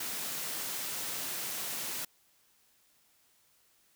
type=high-pass noise; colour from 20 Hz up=white; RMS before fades=-37 dBFS; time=0-2.05 s; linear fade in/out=5 ms; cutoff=110 Hz; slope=96 dB/octave; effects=white hiss -68 dBFS RMS until 3.95 s